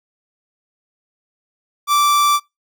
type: tone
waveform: 45% pulse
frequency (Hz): 1168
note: D6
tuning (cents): -10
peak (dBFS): -12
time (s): 1.87-2.4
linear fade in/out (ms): 50
effects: noise-tail reverb RT60 0.2 s tail -22 dB re dry